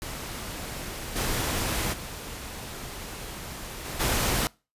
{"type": "noise with level steps", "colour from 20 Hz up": "pink", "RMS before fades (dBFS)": [-36, -28, -38, -35, -25], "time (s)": [0.02, 4.47], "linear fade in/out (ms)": 0, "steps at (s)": [1.15, 1.92, 3.84, 3.99], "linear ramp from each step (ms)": 20, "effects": ["noise-tail reverb RT60 0.3 s tail -24 dB re dry", "resampled to 32000 Hz"]}